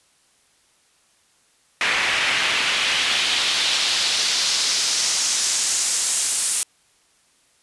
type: noise with band-pass filter sweep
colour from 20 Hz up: pink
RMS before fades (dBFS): -21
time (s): 1.81-6.63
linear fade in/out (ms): 0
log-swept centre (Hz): 2100 to 9100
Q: 1.7
effects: white hiss -60 dBFS RMS until 7.62 s + resampled to 24000 Hz